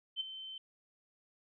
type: tone with ADSR envelope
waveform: sine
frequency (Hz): 3086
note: G7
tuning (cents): -28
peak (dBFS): -31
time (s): 0.16-0.58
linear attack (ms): 44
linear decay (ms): 14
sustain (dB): -12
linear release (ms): 3
effects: none